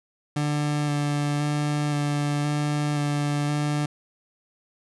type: tone with vibrato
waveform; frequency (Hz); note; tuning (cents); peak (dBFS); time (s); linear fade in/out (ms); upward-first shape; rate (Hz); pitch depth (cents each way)
30% pulse; 146.83; D3; 0; -20; 0.36-3.86; 5; square; 0.96; 12
effects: resampled to 24000 Hz